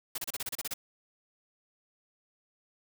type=noise bursts; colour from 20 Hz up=white; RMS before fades=-35 dBFS; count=10; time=0.15-0.739 s; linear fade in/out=5 ms; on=31 ms; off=31 ms; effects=none